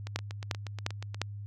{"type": "two click trains", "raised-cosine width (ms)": 0.2, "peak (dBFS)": [-12, -23], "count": [4, 10], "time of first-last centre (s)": [[0.16, 1.216], [0.07, 1.145]], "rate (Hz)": [2.84, 8.37], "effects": ["added 102 Hz sine -38 dBFS peak until 1.46 s"]}